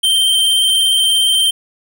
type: tone with vibrato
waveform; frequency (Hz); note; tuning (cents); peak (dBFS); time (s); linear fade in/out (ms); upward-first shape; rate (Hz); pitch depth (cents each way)
square; 3136; G7; 0; -11; 0.03-1.51; 10; square; 17; 12
effects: none